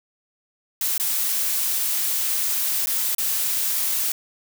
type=noise with dropouts; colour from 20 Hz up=blue; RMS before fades=-23 dBFS; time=0.81-4.12 s; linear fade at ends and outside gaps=2 ms; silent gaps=0.979-0.998 / 2.859-2.87 / 3.149-3.182 s; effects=none